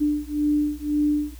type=beating tone pair; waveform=sine; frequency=295.6 / 297.5 Hz; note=D4 / D4; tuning=+11 / +22 cents; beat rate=1.9 Hz; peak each=-23 dBFS; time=0-1.35 s; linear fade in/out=20 ms; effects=added 60 Hz sine -38 dBFS peak until 1.39 s + white hiss -51 dBFS RMS until 1.39 s